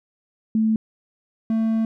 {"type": "tone pair in turn", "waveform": ["sine", "triangle"], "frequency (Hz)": [220, 223.2], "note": ["A3", "A3"], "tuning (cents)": [0, 25], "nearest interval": "unison", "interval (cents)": 25, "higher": "second", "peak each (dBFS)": -16, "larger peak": "neither", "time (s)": [[0.55, 0.76], [1.5, 1.85]], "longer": "second", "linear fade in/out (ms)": 2, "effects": []}